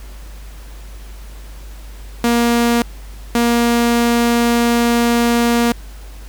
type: tone bursts at uneven times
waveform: sawtooth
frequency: 236.2 Hz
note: A#3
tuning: 23 cents sharp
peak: -8 dBFS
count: 2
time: 2.24-2.82 / 3.35-5.72 s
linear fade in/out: 2 ms
effects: added 50 Hz sine -31 dBFS peak until 6.28 s + pink hiss -43 dBFS RMS until 6.28 s